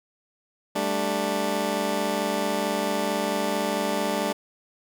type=chord; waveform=15% pulse; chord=G suspended second; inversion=none; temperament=just; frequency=196 / 220.5 / 294 Hz; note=G3 / A3 / D4; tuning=0 / +4 / +2 cents; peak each=-23 dBFS; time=0.75-4.33 s; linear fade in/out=10 ms; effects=none